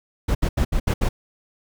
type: noise bursts at uneven times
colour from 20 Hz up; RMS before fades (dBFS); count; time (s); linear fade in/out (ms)
brown; -19; 6; 0.28-0.35 / 0.42-0.49 / 0.57-0.65 / 0.72-0.8 / 0.87-0.94 / 1.01-1.09; 10
effects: none